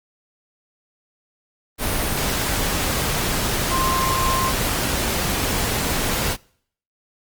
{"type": "tone in noise", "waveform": "sine", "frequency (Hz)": 1052, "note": "C6", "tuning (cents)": 9, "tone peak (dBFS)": -21, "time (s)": [3.69, 4.53], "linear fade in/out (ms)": 50, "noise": "pink", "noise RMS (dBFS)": -22, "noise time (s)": [1.78, 6.37], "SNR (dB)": -2, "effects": ["noise-tail reverb RT60 0.6 s tail -25 dB re dry", "Opus 32 kbps"]}